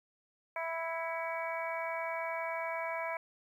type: harmonic tone with a mistuned harmonic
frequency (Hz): 329.6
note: E4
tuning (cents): 0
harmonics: 2 / 3 / 4 / 5 / 6 / 7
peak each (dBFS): -38 / -39 / -46 / -45 / -47 / -41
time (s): 0.56-3.17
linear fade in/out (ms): 2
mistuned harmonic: 7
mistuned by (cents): -28
effects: 11-bit

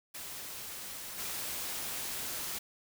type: noise with level steps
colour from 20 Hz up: white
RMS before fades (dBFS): -43 / -38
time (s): 0.14-2.59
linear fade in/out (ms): 10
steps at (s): 1.18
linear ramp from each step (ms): 10
effects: none

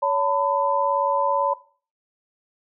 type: tone cluster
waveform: sine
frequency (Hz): 563 / 904 / 1002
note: C#5 / A5 / B5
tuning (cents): +27 / +47 / +25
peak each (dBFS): -23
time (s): 0.02-1.54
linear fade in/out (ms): 10
effects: noise-tail reverb RT60 0.4 s tail -18 dB re dry

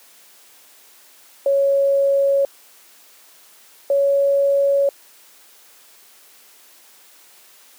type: tone pair in turn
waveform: sine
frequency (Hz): 554.4 / 558.3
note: C#5 / C#5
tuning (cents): 0 / +12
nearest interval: unison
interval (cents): 12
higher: second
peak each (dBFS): -13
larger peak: neither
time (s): 1.46-2.45 / 3.9-4.89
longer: neither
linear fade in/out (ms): 2
effects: white hiss -49 dBFS RMS until 7.78 s + high-pass 300 Hz 12 dB/octave

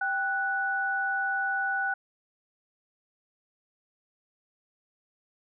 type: tone pair together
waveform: sine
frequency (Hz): 784 / 1480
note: G5 / F#6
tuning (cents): 0 / 0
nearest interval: major seventh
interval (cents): 1100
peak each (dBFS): -31 / -27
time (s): 0.01-1.94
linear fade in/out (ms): 5
effects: none

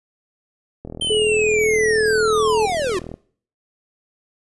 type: click train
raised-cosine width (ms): 2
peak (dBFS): -19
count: 94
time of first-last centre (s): 0.85-3.141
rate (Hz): 40.6
type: linear sweep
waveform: square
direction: down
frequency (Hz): 3136 to 336.6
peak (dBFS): -20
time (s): 1.01-2.99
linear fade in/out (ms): 5
type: tone with pitch glide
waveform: sine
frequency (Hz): 428.6 to 434.3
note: A4 to A4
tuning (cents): -45 to -23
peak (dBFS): -16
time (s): 1.1-2.66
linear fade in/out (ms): 5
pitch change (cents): +22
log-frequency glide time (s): 1.59-1.7
effects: noise-tail reverb RT60 0.5 s tail -20 dB re dry + resampled to 24000 Hz

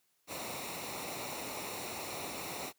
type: noise with comb filter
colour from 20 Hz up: pink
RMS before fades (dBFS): -41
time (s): 0.27-2.73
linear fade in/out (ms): 50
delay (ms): 0.62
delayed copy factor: -0.65
effects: white hiss -75 dBFS RMS until 2.78 s + high-pass 100 Hz 12 dB/octave

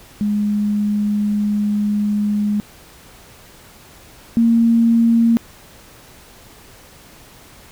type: tone pair in turn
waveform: sine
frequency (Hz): 207.7 / 230.8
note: G#3 / A#3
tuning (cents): 0 / -17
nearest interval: major second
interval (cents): 183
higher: second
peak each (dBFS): -15 / -10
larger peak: second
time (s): 0.21-2.6 / 4.37-5.37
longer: first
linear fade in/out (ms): 0
effects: pink hiss -44 dBFS RMS until 7.71 s

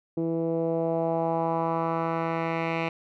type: tone with low-pass filter sweep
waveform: 10% pulse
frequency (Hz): 164.81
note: E3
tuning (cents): 0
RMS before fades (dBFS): -27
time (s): 0.17-2.89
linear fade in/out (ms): 5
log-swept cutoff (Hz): 370 to 2500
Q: 2.3
effects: none

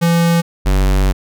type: tone pair in turn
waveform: square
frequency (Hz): 169.2 / 47.77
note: E3 / G1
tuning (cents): +45 / -44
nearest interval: octave + minor seventh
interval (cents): 2189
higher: first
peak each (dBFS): -11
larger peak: neither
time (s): 0.01-0.42 / 0.65-1.13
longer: second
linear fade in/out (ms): 20
effects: none

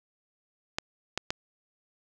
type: clicks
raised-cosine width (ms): 0.2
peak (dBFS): -11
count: 3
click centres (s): 0.785 / 1.176 / 1.305
effects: none

